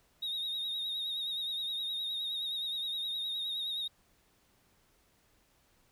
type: tone with vibrato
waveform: sine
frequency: 3747 Hz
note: A#7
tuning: 8 cents sharp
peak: -31 dBFS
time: 0.22-3.88 s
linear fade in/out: 10 ms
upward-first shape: triangle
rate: 9.6 Hz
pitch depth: 60 cents each way
effects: tanh soft clip ceiling -32 dBFS + pink hiss -69 dBFS RMS until 5.91 s